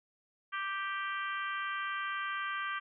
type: harmonic tone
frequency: 392 Hz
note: G4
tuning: in tune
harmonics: 3 / 4 / 5 / 6 / 7 / 8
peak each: -37 / -38 / -43 / -46 / -49 / -47 dBFS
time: 0.52-2.8 s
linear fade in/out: 20 ms
effects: none